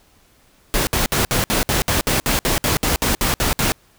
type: noise bursts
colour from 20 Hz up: pink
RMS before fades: -18 dBFS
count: 16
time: 0.74-3.72 s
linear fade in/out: 0 ms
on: 130 ms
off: 60 ms
effects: pink hiss -55 dBFS RMS until 3.98 s